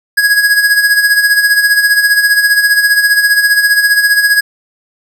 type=tone with tremolo; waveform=square; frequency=1661.2 Hz; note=G#6; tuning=in tune; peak=-5 dBFS; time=0.17-4.41 s; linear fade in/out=10 ms; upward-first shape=sine; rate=15 Hz; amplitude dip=60%; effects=none